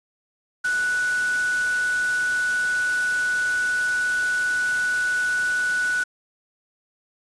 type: tone in noise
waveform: sine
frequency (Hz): 1480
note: F#6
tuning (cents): 0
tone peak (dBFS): -20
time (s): 0.64-6.04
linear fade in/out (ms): 10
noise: white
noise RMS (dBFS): -34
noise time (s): 0.64-6.04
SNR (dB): +11
effects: resampled to 22050 Hz